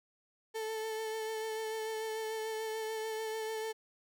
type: tone with vibrato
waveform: 35% pulse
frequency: 440 Hz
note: A4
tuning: in tune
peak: -34 dBFS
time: 0.54-3.73 s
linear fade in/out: 20 ms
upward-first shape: sine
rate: 6.8 Hz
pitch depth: 20 cents each way
effects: none